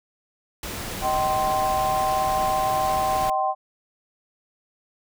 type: noise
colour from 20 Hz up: pink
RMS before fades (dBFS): -32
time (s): 0.63-3.3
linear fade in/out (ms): 2
type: chord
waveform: sine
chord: C minor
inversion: first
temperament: equal with one note detuned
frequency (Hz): 622.3 / 769.2 / 1046.5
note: Eb5 / G5 / C6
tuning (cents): 0 / -33 / 0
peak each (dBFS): -28 / -22 / -26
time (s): 1.01-3.55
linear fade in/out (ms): 50
effects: none